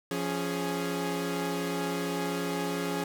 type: tone cluster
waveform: sawtooth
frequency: 173.5 / 278 / 415.7 Hz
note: F3 / C#4 / G#4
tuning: -11 / +5 / +2 cents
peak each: -30 dBFS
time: 0.11-3.04 s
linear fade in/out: 2 ms
effects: none